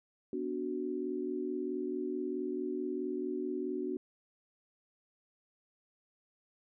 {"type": "chord", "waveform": "sine", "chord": "B minor", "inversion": "none", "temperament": "equal with one note detuned", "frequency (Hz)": [246.9, 291.5, 370], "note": ["B3", "D4", "F#4"], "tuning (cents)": [0, -13, 0], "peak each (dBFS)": [-40, -38, -36], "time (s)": [0.33, 3.97], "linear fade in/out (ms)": 2, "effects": []}